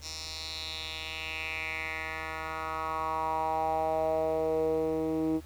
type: tone with band-pass filter sweep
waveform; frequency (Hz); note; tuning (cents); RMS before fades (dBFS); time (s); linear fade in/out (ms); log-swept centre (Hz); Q
10% pulse; 159; D#3; +38; -32; 0.01-5.41; 50; 5500 to 320; 3.9
effects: added 76 Hz sine -47 dBFS peak until 5.45 s + pink hiss -56 dBFS RMS until 5.45 s